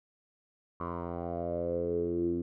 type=tone with low-pass filter sweep; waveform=10% pulse; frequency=86 Hz; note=F2; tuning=26 cents flat; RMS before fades=-33 dBFS; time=0.8-2.42 s; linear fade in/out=5 ms; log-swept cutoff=1100 to 300 Hz; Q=7.6; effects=none